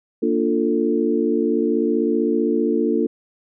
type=chord; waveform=sine; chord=Bb major seventh; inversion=none; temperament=equal with one note detuned; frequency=233.1 / 293.7 / 349.2 / 444.3 Hz; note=Bb3 / D4 / F4 / A4; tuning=0 / 0 / 0 / +17 cents; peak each=-22 dBFS; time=0.22-3.07 s; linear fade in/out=10 ms; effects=none